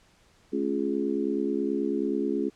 harmonic tone with a mistuned harmonic, 69.3 Hz, C#2, in tune, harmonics 3 / 4 / 5 / 6, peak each -32 / -29 / -30 / -31 dBFS, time 0.52-2.5 s, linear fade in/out 20 ms, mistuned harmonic 3, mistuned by +55 cents, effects pink hiss -61 dBFS RMS until 2.55 s + low-pass 8000 Hz 12 dB/octave

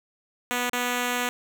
5% pulse tone with dropouts, 245.6 Hz, B3, 9 cents flat, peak -13 dBFS, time 0.51-1.29 s, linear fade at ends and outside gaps 0 ms, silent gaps 0.697-0.732 s, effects none

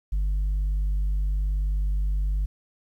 sine tone, 49.47 Hz, G1, 17 cents sharp, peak -19 dBFS, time 0.12-2.46 s, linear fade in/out 10 ms, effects tanh soft clip ceiling -21 dBFS + 10-bit

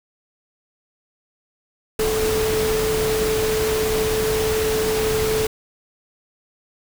sine tone in noise, 436.1 Hz, A4, 15 cents flat, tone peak -19 dBFS, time 1.99-5.47 s, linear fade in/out 5 ms, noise pink, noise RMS -25 dBFS, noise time 1.99-5.47 s, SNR +3 dB, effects none

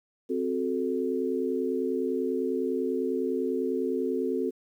sine chord, F# diminished, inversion second, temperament equal, 261.6 / 370 / 440 Hz, C4 / F#4 / A4, 0 / 0 / 0 cents, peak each -30 / -30 / -30 dBFS, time 0.29-4.51 s, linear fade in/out 20 ms, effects 10-bit

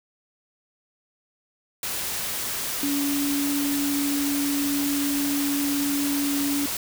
sine tone in noise, 283.9 Hz, C#4, 41 cents sharp, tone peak -23 dBFS, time 2.83-6.66 s, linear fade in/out 2 ms, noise white, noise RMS -29 dBFS, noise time 1.83-6.77 s, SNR +3 dB, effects none

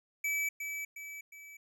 square tone with echo, 2300 Hz, D7, 37 cents flat, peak -31 dBFS, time 0.24-0.49 s, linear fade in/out 5 ms, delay 360 ms, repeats 3, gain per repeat -6 dB, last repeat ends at 1.57 s, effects none

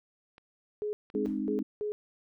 clicks, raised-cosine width 0.3 ms, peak -36 dBFS, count 2, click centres 0.381 / 1.101 s
sine tone bursts, 419.6 Hz, G#4, 18 cents sharp, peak -30 dBFS, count 4, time 0.82-1.92 s, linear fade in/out 0 ms, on 110 ms, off 220 ms
sine chord, Ab major, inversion none, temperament equal with one note detuned, 207.7 / 261.6 / 307.2 Hz, Ab3 / C4 / Eb4, 0 / 0 / -22 cents, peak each -34 dBFS, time 1.14-1.63 s, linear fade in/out 10 ms
brown noise with exponential decay, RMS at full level -45 dBFS, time 1.25-1.54 s, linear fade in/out 1 ms, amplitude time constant 61 ms
effects none

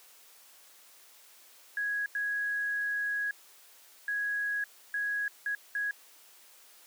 sine tone bursts at uneven times, 1661.2 Hz, G#6, in tune, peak -29 dBFS, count 6, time 1.77-2.06 / 2.15-3.31 / 4.08-4.64 / 4.94-5.28 / 5.46-5.55 / 5.75-5.91 s, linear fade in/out 2 ms, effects white hiss -57 dBFS RMS until 6.86 s + high-pass 400 Hz 12 dB/octave

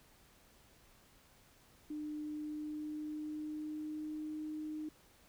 sine tone with pitch glide, 301.6 to 307.4 Hz, D4 to D#4, +46 to -21 cents, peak -39 dBFS, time 1.9-4.89 s, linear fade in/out 5 ms, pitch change +33 cents, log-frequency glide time 2.26-4.38 s, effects pink hiss -65 dBFS RMS until 5.28 s

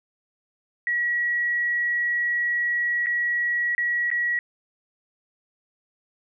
sine tone with dropouts, 1920 Hz, B6, 49 cents flat, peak -21 dBFS, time 0.87-4.39 s, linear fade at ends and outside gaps 1 ms, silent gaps 3.061-3.068 / 3.75-3.78 / 4.103-4.114 s, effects none

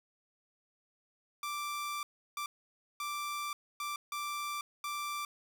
sawtooth tone bursts at uneven times, 1174.7 Hz, D6, in tune, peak -32 dBFS, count 6, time 1.43-2.03 / 2.37-2.46 / 3-3.53 / 3.8-3.96 / 4.12-4.61 / 4.84-5.25 s, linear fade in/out 2 ms, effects none

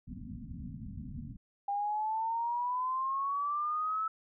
white low-pass noise, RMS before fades -43 dBFS, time 0.07-1.37 s, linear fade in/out 10 ms, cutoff 260 Hz, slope 96 dB/octave
sine exponential sweep, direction up, 800 to 1314 Hz, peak -30 dBFS, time 1.68-4.08 s, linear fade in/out 5 ms
effects none

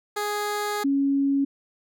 15% pulse / sine tone pair in turn, 415.3 / 277.2 Hz, G#4 / C#4, 0 / 0 cents, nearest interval perfect fifth, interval 700 cents, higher first, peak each -19 dBFS, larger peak neither, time 0.16-0.84 / 0.84-1.45 s, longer first, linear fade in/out 10 ms, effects none

